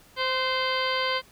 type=harmonic tone with a mistuned harmonic; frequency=520 Hz; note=C5; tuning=11 cents flat; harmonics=1 / 2 / 3 / 4 / 5 / 6 / 7 / 8 / 9; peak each=-30 / -29 / -33 / -31 / -40 / -32 / -40 / -38 / -35 dBFS; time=0.16-1.22 s; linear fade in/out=50 ms; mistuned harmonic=3; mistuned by=-31 cents; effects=pink hiss -55 dBFS RMS until 1.31 s